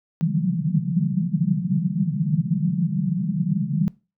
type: band-pass noise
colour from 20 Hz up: white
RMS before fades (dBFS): -22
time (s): 0.21-3.88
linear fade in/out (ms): 0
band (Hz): 140 to 200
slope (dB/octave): 96
effects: noise-tail reverb RT60 0.3 s tail -21 dB re dry